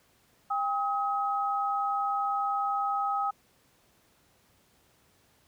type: tone pair together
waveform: sine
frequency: 800 / 1269.9 Hz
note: G5 / D#6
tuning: +35 / +35 cents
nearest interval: minor sixth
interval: 800 cents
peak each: -29 / -29 dBFS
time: 0.5-3.31 s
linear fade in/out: 10 ms
effects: pink hiss -65 dBFS RMS until 5.47 s + high-pass 60 Hz 12 dB/octave